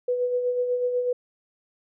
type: tone with tremolo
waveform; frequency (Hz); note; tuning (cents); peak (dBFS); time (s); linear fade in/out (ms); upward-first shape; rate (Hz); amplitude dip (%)
sine; 493.9; B4; 0; -20; 0.08-1.13; 5; sine; 8.1; 45
effects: none